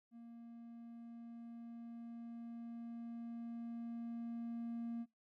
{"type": "tone with level ramp", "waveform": "triangle", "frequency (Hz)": 233.1, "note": "A#3", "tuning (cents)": 0, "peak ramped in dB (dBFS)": [-50, -37], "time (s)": [0.11, 5.06], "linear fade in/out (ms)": 50, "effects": ["noise-tail reverb RT60 0.2 s tail -24 dB re dry", "tanh soft clip ceiling -34 dBFS"]}